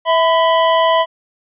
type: tone pair together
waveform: square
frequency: 653.6 / 1003 Hz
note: E5 / B5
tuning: -15 / +26 cents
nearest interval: perfect fifth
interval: 741 cents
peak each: -14 dBFS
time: 0.05-1.06 s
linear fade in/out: 50 ms
effects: resampled to 8000 Hz